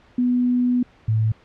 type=tone pair in turn; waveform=sine; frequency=246.9 / 109.98 Hz; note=B3 / A2; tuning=0 / 0 cents; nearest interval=octave + major second; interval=1400 cents; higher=first; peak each=-16 dBFS; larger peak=neither; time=0.18-0.83 / 1.08-1.32 s; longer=first; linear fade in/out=5 ms; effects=pink hiss -53 dBFS RMS until 1.44 s + low-pass 3000 Hz 12 dB/octave